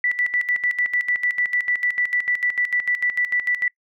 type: tone with tremolo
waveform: sine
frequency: 1968 Hz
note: B6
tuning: 7 cents flat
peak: -17 dBFS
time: 0.04-3.68 s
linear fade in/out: 2 ms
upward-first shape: square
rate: 6.7 Hz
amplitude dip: 75%
effects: noise-tail reverb RT60 0.1 s tail -25 dB re dry